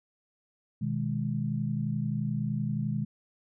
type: chord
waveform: sine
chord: G# minor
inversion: first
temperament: just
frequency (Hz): 124.59 / 155.74 / 207.7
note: B2 / D#3 / G#3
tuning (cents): +16 / +2 / 0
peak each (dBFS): -32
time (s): 0.81-3.05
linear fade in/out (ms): 10
effects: none